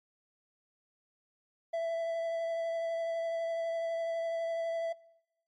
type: tone with vibrato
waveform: triangle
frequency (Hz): 664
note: E5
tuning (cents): +12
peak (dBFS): -28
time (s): 1.73-4.93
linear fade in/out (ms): 10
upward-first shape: sine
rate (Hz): 12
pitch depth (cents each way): 10
effects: noise-tail reverb RT60 0.9 s tail -23 dB re dry + MP3 48 kbps